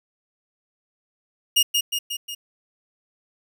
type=tone with echo; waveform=sawtooth; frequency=2848 Hz; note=F7; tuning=33 cents sharp; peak=-11 dBFS; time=1.56-1.63 s; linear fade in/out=10 ms; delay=180 ms; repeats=4; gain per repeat=-4 dB; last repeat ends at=2.35 s; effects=none